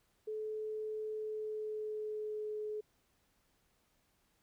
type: tone with pitch glide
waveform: sine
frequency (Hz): 431.6 to 425.4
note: A4 to G#4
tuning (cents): -33 to +42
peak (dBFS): -37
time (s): 0.27-2.81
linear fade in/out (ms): 10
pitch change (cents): -25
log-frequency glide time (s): 1.13-2.55
effects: pink hiss -75 dBFS RMS until 4.42 s